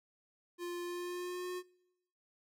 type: tone with pitch glide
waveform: square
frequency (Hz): 350 to 361.5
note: F4 to F#4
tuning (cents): +4 to -40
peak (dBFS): -39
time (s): 0.58-1.63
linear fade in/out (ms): 50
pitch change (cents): +56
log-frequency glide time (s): 0.83-1.49
effects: noise-tail reverb RT60 0.9 s tail -24 dB re dry